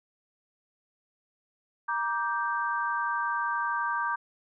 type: chord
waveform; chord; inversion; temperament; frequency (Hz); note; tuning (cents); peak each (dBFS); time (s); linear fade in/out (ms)
sine; G minor; first; equal with one note detuned; 943.7 / 1174.7 / 1568; Bb5 / D6 / G6; +21 / 0 / 0; -31; 1.88-4.16; 10
effects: none